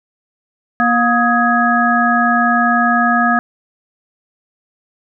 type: harmonic tone with a mistuned harmonic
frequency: 237.6 Hz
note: A#3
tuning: 33 cents sharp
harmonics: 1 / 3 / 5 / 7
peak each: -16 / -16 / -16 / -16 dBFS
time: 0.8-3.39 s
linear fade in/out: 0 ms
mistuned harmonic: 5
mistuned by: +99 cents
effects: none